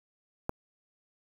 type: click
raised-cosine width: 1 ms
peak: -16 dBFS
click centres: 0.494 s
effects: 7-bit